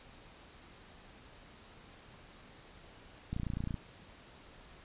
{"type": "click train", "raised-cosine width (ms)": 5, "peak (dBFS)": -24, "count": 13, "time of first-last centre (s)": [3.33, 3.742], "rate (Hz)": 29.1, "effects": ["pink hiss -56 dBFS RMS until 4.84 s", "resampled to 8000 Hz"]}